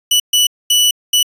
sawtooth tone bursts at uneven times, 2960 Hz, F#7, in tune, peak -6 dBFS, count 4, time 0.11-0.2 / 0.33-0.47 / 0.7-0.91 / 1.13-1.23 s, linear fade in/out 5 ms, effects resampled to 32000 Hz

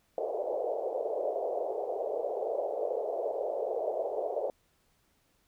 white band-pass noise, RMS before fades -33 dBFS, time 0.18-4.5 s, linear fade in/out 2 ms, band 420 to 680 Hz, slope 48 dB/octave, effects pink hiss -71 dBFS RMS until 5.47 s

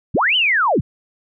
sine linear two-way sweep, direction up then down, 48.01 to 3100 to 55.8 Hz, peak -13 dBFS, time 0.14-0.81 s, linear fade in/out 10 ms, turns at 0.36 s, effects none

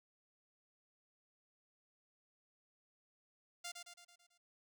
5% pulse tone with echo, 698.5 Hz, F5, in tune, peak -32 dBFS, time 3.64-3.72 s, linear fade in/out 10 ms, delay 110 ms, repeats 6, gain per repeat -5 dB, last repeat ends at 4.38 s, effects none

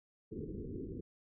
white low-pass noise, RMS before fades -43 dBFS, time 0.31-1.01 s, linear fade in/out 10 ms, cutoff 450 Hz, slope 96 dB/octave, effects none

